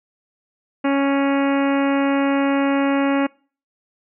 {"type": "harmonic tone with a mistuned harmonic", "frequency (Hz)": 277.3, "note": "C#4", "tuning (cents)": 1, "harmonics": [1, 2, 3, 4, 5, 6, 7, 8, 9, 10], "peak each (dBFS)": [-17, -23, -27, -29, -31, -33, -34, -35, -36, -37], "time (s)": [0.84, 3.27], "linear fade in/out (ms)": 10, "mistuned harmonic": 10, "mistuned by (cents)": 27, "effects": ["noise-tail reverb RT60 0.4 s tail -24 dB re dry"]}